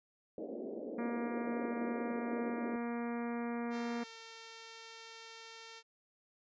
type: band-pass noise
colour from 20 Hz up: pink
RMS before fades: -43 dBFS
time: 0.38-2.76 s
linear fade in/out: 2 ms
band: 230 to 610 Hz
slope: 48 dB/octave
type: harmonic tone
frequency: 236.4 Hz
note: A#3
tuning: 24 cents sharp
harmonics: 1 / 2 / 3 / 4 / 5 / 6 / 7 / 8 / 9 / 10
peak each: -37 / -43 / -47 / -49 / -51 / -53 / -54 / -55 / -56 / -57 dBFS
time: 0.98-4.04 s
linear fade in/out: 10 ms
type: tone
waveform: 5% pulse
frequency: 453.2 Hz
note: A#4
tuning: 49 cents flat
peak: -38 dBFS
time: 3.7-5.83 s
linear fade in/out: 50 ms
effects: resampled to 16000 Hz